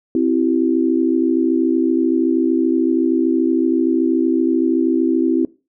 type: chord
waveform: sine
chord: C major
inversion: none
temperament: equal with one note detuned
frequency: 261.6 / 329.6 / 382.8 Hz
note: C4 / E4 / G4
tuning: 0 / 0 / -41 cents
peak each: -17 / -16 / -22 dBFS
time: 0.15-5.45 s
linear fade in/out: 2 ms
effects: noise-tail reverb RT60 0.3 s tail -21 dB re dry